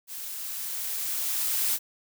blue noise with level ramp, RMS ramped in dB -38 to -25 dBFS, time 0.07-1.79 s, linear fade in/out 50 ms, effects none

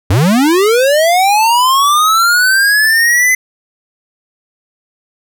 square linear sweep, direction up, 82 to 2044 Hz, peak -8 dBFS, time 0.1-3.35 s, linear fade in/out 5 ms, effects none

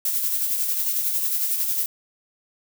violet noise with tremolo, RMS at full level -22 dBFS, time 0.05-1.86 s, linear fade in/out 2 ms, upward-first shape sine, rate 11 Hz, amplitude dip 40%, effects none

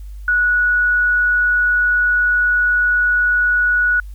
sine tone, 1466 Hz, F#6, 16 cents flat, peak -12 dBFS, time 0.28-4 s, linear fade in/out 2 ms, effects added 50 Hz sine -29 dBFS peak until 4.14 s + white hiss -56 dBFS RMS until 4.14 s

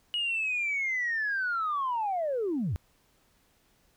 sine linear sweep, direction down, 2910 to 69.2 Hz, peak -26 dBFS, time 0.14-2.76 s, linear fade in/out 0 ms, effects tanh soft clip ceiling -23 dBFS + pink hiss -67 dBFS RMS until 3.96 s

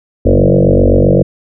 sine tone with frequency modulation, 191.6 Hz, G3, 39 cents flat, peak -5 dBFS, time 0.25-1.23 s, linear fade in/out 10 ms, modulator 47.7 Hz, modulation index 7.9, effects none

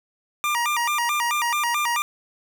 25% pulse tone with vibrato, 1064 Hz, C6, 29 cents sharp, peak -17 dBFS, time 0.44-2.02 s, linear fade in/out 0 ms, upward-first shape square, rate 4.6 Hz, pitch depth 200 cents each way, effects none

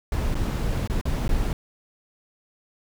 brown noise with dropouts, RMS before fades -24 dBFS, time 0.12-1.53 s, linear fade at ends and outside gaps 2 ms, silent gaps 0.345-0.352 / 0.875-0.898 / 1.013-1.054 / 1.28-1.291 s, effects none

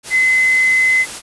sine tone in noise, 2042 Hz, C7, 43 cents flat, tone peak -10 dBFS, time 0.1-1.06 s, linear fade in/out 50 ms, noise white, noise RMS -28 dBFS, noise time 0.03-1.22 s, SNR +15 dB, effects resampled to 24000 Hz

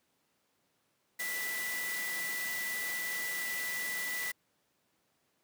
sine tone in noise, 1975.5 Hz, B6, in tune, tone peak -35 dBFS, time 1.19-4.32 s, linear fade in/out 10 ms, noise white, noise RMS -40 dBFS, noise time 1.19-4.32 s, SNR +2 dB, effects pink hiss -75 dBFS RMS until 5.43 s + high-pass 150 Hz 12 dB/octave

